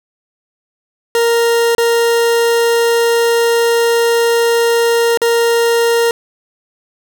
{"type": "tone with dropouts", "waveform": "40% pulse", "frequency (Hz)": 466.2, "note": "A#4", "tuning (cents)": 0, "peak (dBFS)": -9, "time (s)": [1.15, 6.11], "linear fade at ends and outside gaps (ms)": 1, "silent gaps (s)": [[1.75, 1.781], [5.174, 5.217]], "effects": []}